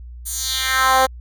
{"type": "tone with high-pass filter sweep", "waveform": "10% pulse", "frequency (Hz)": 262.3, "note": "C4", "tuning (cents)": 4, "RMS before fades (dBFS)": -18, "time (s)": [0.25, 1.07], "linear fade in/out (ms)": 20, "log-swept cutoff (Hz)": [9900, 530], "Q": 1.9, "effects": ["added 60 Hz sine -33 dBFS peak until 1.2 s"]}